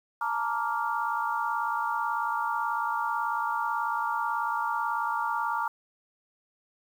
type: chord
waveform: sine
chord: Bb major seventh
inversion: third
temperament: just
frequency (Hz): 874.1 / 932.3 / 1165.4 / 1398.5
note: A5 / Bb5 / D6 / F6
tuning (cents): -12 / 0 / -14 / +2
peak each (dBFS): -34 / -30 / -32 / -33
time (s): 0.21-5.68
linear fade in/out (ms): 5
effects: 9-bit